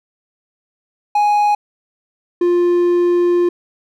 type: tone pair in turn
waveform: triangle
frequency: 830.6 / 350.8 Hz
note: G#5 / F4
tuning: 0 / +8 cents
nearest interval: octave + minor third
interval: 1492 cents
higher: first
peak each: -9 dBFS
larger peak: neither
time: 1.15-1.55 / 2.41-3.49 s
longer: second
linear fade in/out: 5 ms
effects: none